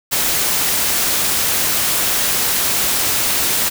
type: noise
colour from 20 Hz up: white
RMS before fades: -17 dBFS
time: 0.11-3.7 s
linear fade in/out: 20 ms
effects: none

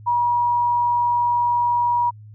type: tone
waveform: sine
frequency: 960 Hz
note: B5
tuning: 49 cents flat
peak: -16 dBFS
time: 0.06-2.11 s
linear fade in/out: 20 ms
effects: added 106 Hz sine -39 dBFS peak until 2.34 s

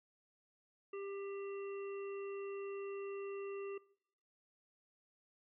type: harmonic tone with a mistuned harmonic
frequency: 396.6 Hz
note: G4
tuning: 20 cents sharp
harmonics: 1 / 3 / 5 / 7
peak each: -42 / -52 / -61 / -56 dBFS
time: 0.93-3.78 s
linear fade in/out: 5 ms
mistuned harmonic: 7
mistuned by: -34 cents
effects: noise-tail reverb RT60 0.7 s tail -22 dB re dry

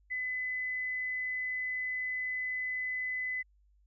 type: tone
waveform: sine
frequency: 2012 Hz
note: B6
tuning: 32 cents sharp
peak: -32 dBFS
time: 0.1-3.43 s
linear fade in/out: 20 ms
effects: added 50 Hz sine -63 dBFS peak until 3.86 s

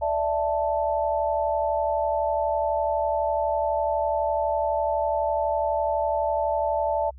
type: chord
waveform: sine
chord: D suspended second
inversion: none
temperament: equal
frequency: 587.3 / 659.3 / 880 Hz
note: D5 / E5 / A5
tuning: 0 / 0 / 0 cents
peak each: -26 dBFS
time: 0.01-7.11 s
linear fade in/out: 20 ms
effects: added 65 Hz sine -41 dBFS peak until 7.18 s

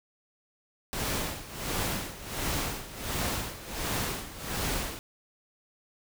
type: noise with tremolo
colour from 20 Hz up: pink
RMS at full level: -30 dBFS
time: 0.93-4.99 s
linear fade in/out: 0 ms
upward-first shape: sine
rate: 1.4 Hz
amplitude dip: 80%
effects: none

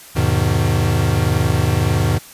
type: chord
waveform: square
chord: E major seventh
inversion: none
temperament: equal with one note detuned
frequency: 82.41 / 103.83 / 125.99 / 155.56 Hz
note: E2 / G#2 / B2 / D#3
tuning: 0 / 0 / +35 / 0 cents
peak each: -21 / -19 / -21 / -22 dBFS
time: 0.15-2.19 s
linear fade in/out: 20 ms
effects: white hiss -40 dBFS RMS until 2.33 s + resampled to 32000 Hz

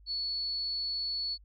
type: tone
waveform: sine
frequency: 4417 Hz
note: C#8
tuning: 7 cents flat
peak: -31 dBFS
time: 0.06-1.38 s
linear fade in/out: 50 ms
effects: added 50 Hz sine -54 dBFS peak until 1.44 s

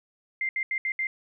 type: tone bursts at uneven times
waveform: sine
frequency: 2093 Hz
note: C7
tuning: in tune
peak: -25 dBFS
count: 5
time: 0.41-0.49 / 0.56-0.63 / 0.71-0.78 / 0.85-0.92 / 0.99-1.07 s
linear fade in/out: 2 ms
effects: none

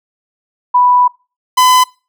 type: tone pair in turn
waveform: sine / 45% pulse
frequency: 987.8 / 1009.7 Hz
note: B5 / B5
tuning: 0 / +38 cents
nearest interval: unison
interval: 38 cents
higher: second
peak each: -6 dBFS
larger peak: neither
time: 0.74-1.08 / 1.57-1.84 s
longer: first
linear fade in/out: 10 ms
effects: noise-tail reverb RT60 0.3 s tail -23 dB re dry

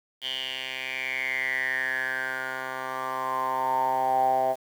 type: tone with band-pass filter sweep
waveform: 10% pulse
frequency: 130.6 Hz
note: C3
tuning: 3 cents flat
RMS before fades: -28 dBFS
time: 0.21-4.56 s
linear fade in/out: 50 ms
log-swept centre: 3100 to 700 Hz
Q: 9.5
effects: 8-bit

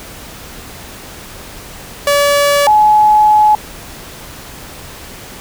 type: tone pair in turn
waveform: sawtooth / sine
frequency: 573 / 849.2 Hz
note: D5 / G#5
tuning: -43 / +38 cents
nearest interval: perfect fifth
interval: 681 cents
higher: second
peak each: -5 dBFS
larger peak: neither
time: 2.07-2.67 / 2.67-3.55 s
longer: second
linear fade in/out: 2 ms
effects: pink hiss -32 dBFS RMS until 5.4 s

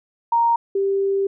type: tone pair in turn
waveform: sine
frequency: 932.3 / 392.9 Hz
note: A#5 / G4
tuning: 0 / +4 cents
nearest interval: octave + minor third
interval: 1496 cents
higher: first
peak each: -14 / -17 dBFS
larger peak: first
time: 0.32-0.56 / 0.75-1.27 s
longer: second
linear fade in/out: 5 ms
effects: none

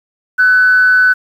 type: tone with frequency modulation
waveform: sine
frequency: 1500 Hz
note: F#6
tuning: 23 cents sharp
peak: -5 dBFS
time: 0.38-1.14 s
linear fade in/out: 20 ms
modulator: 184 Hz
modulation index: 0.24
effects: tanh soft clip ceiling -2 dBFS + 7-bit

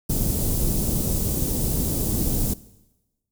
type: band-stop noise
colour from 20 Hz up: pink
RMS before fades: -23 dBFS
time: 0.09-2.54 s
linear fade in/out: 10 ms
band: 330 to 9200 Hz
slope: 12 dB/octave
effects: noise-tail reverb RT60 1.0 s tail -18 dB re dry

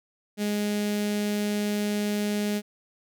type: tone with notch filter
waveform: sawtooth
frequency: 207.5 Hz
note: G#3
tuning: 1 cent flat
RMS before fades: -27 dBFS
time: 0.37-2.62 s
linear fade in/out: 50 ms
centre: 1100 Hz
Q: 0.99
effects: none

